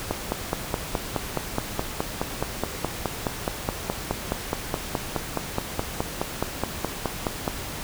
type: click train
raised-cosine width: 1 ms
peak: -9 dBFS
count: 36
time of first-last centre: 0.11-7.478 s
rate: 4.75 Hz
effects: pink hiss -34 dBFS RMS until 7.83 s